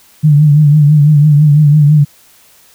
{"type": "tone with vibrato", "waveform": "sine", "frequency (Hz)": 148.8, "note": "D3", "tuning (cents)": 23, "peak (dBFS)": -3, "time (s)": [0.23, 2.05], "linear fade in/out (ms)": 20, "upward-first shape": "triangle", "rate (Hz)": 6, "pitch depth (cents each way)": 75, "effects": ["white hiss -45 dBFS RMS until 2.74 s"]}